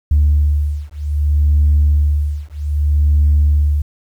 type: beating tone pair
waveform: sine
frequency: 73.42 / 74.05 Hz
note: D2 / D2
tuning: 0 / +15 cents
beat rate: 0.63 Hz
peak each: -13 dBFS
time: 0.11-3.82 s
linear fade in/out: 5 ms
effects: tanh soft clip ceiling -5 dBFS + 8-bit